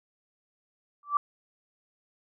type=tone with exponential growth; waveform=sine; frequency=1164 Hz; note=D6; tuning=16 cents flat; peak=-17 dBFS; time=1.03-1.17 s; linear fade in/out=2 ms; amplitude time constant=29 ms; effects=none